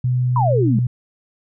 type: tone with pitch glide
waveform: sine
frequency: 125.4 to 123.39 Hz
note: B2 to B2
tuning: +27 to -1 cents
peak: -15 dBFS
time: 0.04-0.87 s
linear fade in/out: 5 ms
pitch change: -28 cents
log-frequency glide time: 0.19-0.68 s
type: exponential sweep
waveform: sine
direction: down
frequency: 1037 to 190.6 Hz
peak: -16 dBFS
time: 0.36-0.79 s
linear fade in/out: 2 ms
effects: none